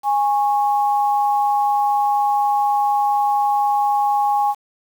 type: tone pair together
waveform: sine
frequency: 824.1 / 1100 Hz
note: G#5 / C#6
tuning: -14 / -14 cents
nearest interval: perfect fourth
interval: 500 cents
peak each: -15 / -24 dBFS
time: 0.03-4.55 s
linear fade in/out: 50 ms
effects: 7-bit